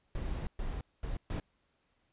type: noise bursts at uneven times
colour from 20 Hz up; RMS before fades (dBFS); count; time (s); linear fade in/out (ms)
brown; -36; 4; 0.15-0.47 / 0.59-0.81 / 1.03-1.17 / 1.3-1.4; 2
effects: pink hiss -75 dBFS RMS until 2.12 s + resampled to 8000 Hz